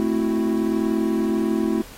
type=chord; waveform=triangle; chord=F# half-diminished seventh; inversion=first; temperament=equal; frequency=220 / 261.6 / 329.6 / 370 Hz; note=A3 / C4 / E4 / F#4; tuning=0 / 0 / 0 / 0 cents; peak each=-21 / -25 / -21 / -25 dBFS; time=0-1.82 s; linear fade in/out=0 ms; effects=pink hiss -43 dBFS RMS until 1.97 s + AAC 48 kbps